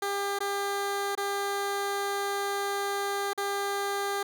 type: tone with dropouts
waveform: 15% pulse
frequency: 400 Hz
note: G4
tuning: 35 cents sharp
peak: -22 dBFS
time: 0.02-4.23 s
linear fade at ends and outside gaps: 5 ms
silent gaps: 0.389-0.404 / 1.152-1.175 / 3.333-3.376 s
effects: none